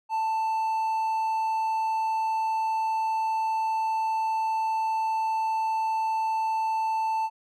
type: tone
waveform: triangle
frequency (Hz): 885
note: A5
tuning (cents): +10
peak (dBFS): -22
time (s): 0.09-7.3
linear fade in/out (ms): 50
effects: none